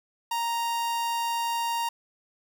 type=tone; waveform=45% pulse; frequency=932.3 Hz; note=A#5; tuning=in tune; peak=-26 dBFS; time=0.31-1.89 s; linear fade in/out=5 ms; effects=none